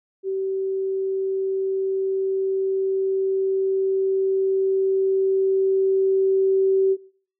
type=tone with level ramp; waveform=sine; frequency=384.5 Hz; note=G4; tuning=33 cents flat; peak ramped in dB=-22 to -15 dBFS; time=0.23-6.97 s; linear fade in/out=50 ms; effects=noise-tail reverb RT60 0.5 s tail -20 dB re dry